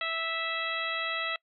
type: harmonic tone with a mistuned harmonic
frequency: 657 Hz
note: E5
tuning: 6 cents flat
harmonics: 1 / 2 / 3 / 4 / 5 / 6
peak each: -39 / -35 / -35 / -36 / -38 / -39 dBFS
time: 0.01-1.36 s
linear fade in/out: 2 ms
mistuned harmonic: 6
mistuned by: -20 cents
effects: noise-tail reverb RT60 0.1 s tail -24 dB re dry